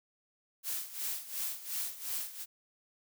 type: noise with tremolo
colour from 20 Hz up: blue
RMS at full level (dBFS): -35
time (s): 0.63-2.46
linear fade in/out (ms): 50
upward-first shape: sine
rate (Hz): 2.8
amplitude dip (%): 80
effects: none